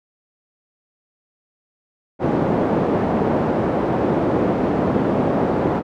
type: band-pass noise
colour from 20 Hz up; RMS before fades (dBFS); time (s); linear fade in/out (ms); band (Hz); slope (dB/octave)
pink; -19; 2.19-5.83; 50; 190 to 660; 12
effects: none